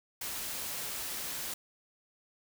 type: noise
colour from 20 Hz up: white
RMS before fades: -38 dBFS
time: 0.21-1.54 s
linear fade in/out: 5 ms
effects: none

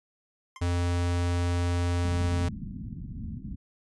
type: tone with exponential decay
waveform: 25% pulse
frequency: 1049 Hz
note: C6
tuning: 4 cents sharp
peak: -35 dBFS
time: 0.56-0.64 s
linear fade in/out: 2 ms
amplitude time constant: 16 ms
type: tone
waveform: square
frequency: 87.5 Hz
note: F2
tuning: 4 cents sharp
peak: -25 dBFS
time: 0.61-2.49 s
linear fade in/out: 10 ms
type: low-pass noise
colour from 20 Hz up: white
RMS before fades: -37 dBFS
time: 2.04-3.56 s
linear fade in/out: 10 ms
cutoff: 240 Hz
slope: 48 dB/octave
effects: resampled to 22050 Hz

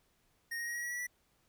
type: tone with pitch steps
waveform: square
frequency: 1858 / 1874.2 / 1890.5 / 1906.9 / 1923.5 / 1940.3 / 1957.1 Hz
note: A#6 / A#6 / A#6 / A#6 / B6 / B6 / B6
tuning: -6 / +9 / +24 / +39 / -46 / -31 / -16 cents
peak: -37 dBFS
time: 0.51-1.07 s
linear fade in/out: 10 ms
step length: 80 ms
effects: pink hiss -73 dBFS RMS until 1.48 s

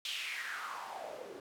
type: noise with band-pass filter sweep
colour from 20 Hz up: white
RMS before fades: -42 dBFS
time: 0.05-1.4 s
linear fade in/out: 2 ms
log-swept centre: 3400 to 370 Hz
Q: 4.1
effects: none

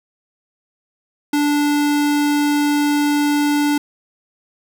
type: tone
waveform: square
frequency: 292.3 Hz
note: D4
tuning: 8 cents flat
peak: -15 dBFS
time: 1.33-3.78 s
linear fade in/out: 5 ms
effects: none

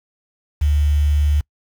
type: tone with quantisation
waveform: sine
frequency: 73.42 Hz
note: D2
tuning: in tune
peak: -13 dBFS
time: 0.61-1.41 s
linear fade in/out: 10 ms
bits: 6
effects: noise-tail reverb RT60 0.1 s tail -26 dB re dry

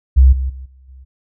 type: tone with level steps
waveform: sine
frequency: 65.41 Hz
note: C2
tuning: in tune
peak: -4 / -16 / -28 / -42 / -36 dBFS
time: 0.16-1.05 s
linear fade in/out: 20 ms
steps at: 0.32 / 0.49 / 0.65 / 0.88 s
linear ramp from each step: 10 ms
effects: none

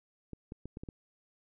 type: clicks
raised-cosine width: 3 ms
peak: -29 dBFS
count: 6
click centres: 0.333 / 0.521 / 0.656 / 0.771 / 0.835 / 0.888 s
effects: none

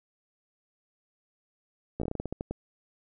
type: slowing click train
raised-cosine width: 2 ms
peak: -19 dBFS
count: 12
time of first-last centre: 2-2.51 s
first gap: 15 ms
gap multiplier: 1.21
effects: none

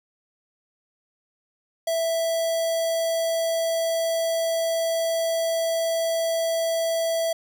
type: tone with notch filter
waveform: square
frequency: 659.3 Hz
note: E5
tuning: in tune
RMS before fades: -24 dBFS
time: 1.87-7.33 s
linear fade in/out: 5 ms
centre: 1700 Hz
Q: 1.3
effects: none

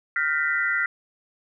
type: tone cluster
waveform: sine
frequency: 1402 / 1552 / 1830 / 1981 Hz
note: F6 / G6 / A#6 / B6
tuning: +6 / -18 / -32 / +5 cents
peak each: -25 / -30 / -29 / -25 dBFS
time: 0.16-0.86 s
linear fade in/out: 2 ms
effects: none

